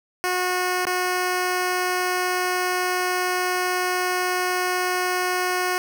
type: tone with dropouts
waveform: 10% pulse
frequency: 363.6 Hz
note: F#4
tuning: 30 cents flat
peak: -13 dBFS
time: 0.24-5.78 s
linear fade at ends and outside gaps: 0 ms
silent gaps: 0.853-0.869 s
effects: none